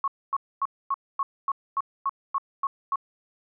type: tone bursts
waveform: sine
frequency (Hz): 1100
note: C#6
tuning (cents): -14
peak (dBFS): -22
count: 11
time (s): 0.04-2.958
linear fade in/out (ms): 2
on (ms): 38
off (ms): 250
effects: none